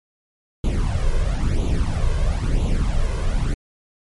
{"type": "noise with flanger", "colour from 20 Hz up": "brown", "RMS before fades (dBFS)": -19, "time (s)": [0.64, 3.54], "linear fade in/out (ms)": 2, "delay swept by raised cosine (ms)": [0.28, 1.98], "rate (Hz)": 1, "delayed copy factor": 0.7, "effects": ["MP3 48 kbps"]}